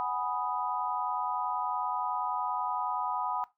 sine chord, G# minor seventh, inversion third, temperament equal, 740 / 830.6 / 987.8 / 1244.5 Hz, F#5 / G#5 / B5 / D#6, 0 / 0 / 0 / 0 cents, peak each -36 / -36 / -33 / -36 dBFS, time 0-3.44 s, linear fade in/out 0 ms, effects noise-tail reverb RT60 0.2 s tail -18 dB re dry

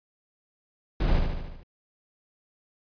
brown noise with echo, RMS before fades -23 dBFS, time 1-1.19 s, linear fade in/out 5 ms, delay 74 ms, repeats 6, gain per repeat -4 dB, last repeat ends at 1.634 s, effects resampled to 11025 Hz

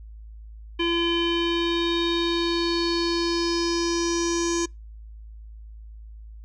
square tone with low-pass filter sweep, 340 Hz, F4, 46 cents flat, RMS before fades -24 dBFS, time 0.79-4.66 s, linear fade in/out 10 ms, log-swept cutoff 2900 to 6400 Hz, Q 6.5, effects noise-tail reverb RT60 0.2 s tail -26 dB re dry + added 54 Hz sine -39 dBFS peak until 6.44 s

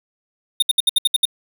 square tone bursts, 3659 Hz, A#7, 33 cents flat, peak -12 dBFS, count 8, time 0.6-1.254 s, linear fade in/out 5 ms, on 24 ms, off 66 ms, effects none

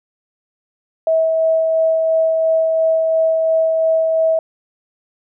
sine tone with tremolo, 646 Hz, E5, 35 cents flat, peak -11 dBFS, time 1.07-4.39 s, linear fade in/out 2 ms, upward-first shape sine, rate 2.9 Hz, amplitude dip 25%, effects none

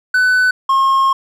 triangle tone pair in turn, 1500 / 1076.3 Hz, F#6 / C6, +23 / +49 cents, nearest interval tritone, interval 574 cents, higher first, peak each -8 dBFS, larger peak neither, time 0.14-0.51 / 0.69-1.13 s, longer second, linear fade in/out 5 ms, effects none

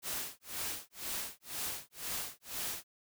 white noise with tremolo, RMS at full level -37 dBFS, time 0.02-2.84 s, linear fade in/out 50 ms, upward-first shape sine, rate 2 Hz, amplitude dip 100%, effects none

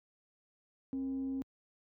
sine tone with frequency modulation, 267.6 Hz, C4, 39 cents sharp, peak -33 dBFS, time 0.93-1.42 s, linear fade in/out 0 ms, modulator 204 Hz, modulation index 0.23, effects tanh soft clip ceiling -29 dBFS + high-pass 80 Hz 12 dB/octave

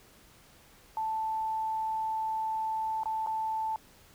sine tone with dropouts, 880 Hz, A5, in tune, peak -29 dBFS, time 0.97-3.76 s, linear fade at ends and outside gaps 1 ms, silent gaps 3.034-3.057 / 3.263-3.271 s, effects pink hiss -58 dBFS RMS until 4.14 s

